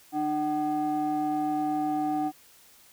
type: ring-modulated tone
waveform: triangle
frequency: 227.7 Hz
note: A#3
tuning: 40 cents flat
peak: -20 dBFS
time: 0.12-2.32 s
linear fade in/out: 50 ms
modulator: 529 Hz
effects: white hiss -56 dBFS RMS until 2.92 s